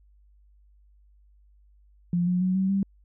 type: tone with pitch steps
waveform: sine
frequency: 174.61 / 179.73 / 184.99 / 190.41 / 195.99 Hz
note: F3 / F3 / F#3 / F#3 / G3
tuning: 0 / +50 / 0 / +50 / 0 cents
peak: -21 dBFS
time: 2.13-2.83 s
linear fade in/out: 2 ms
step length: 140 ms
effects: added 50 Hz sine -55 dBFS peak until 3.04 s